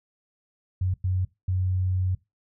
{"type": "tone bursts at uneven times", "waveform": "sine", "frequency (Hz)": 92.5, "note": "F#2", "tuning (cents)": 0, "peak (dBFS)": -22, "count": 3, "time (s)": [[0.81, 0.94], [1.04, 1.25], [1.48, 2.15]], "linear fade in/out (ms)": 5, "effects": ["noise-tail reverb RT60 0.2 s tail -19 dB re dry"]}